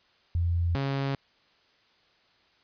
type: tone pair in turn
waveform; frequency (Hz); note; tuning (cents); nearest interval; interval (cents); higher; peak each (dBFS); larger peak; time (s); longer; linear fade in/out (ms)
sine / sawtooth; 85.7 / 137.43; F2 / C#3; -32 / -15; minor sixth; 817; second; -23; neither; 0.35-0.75 / 0.75-1.15; neither; 0
effects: white hiss -64 dBFS RMS until 2.63 s + resampled to 11025 Hz